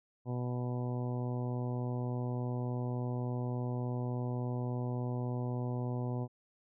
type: harmonic tone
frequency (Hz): 123.47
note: B2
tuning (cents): 0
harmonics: 1 / 2 / 3 / 4 / 5 / 6 / 7 / 8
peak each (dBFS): -34 / -40 / -44 / -46 / -48 / -50 / -51 / -52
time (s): 0.25-6.28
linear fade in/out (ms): 50
effects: none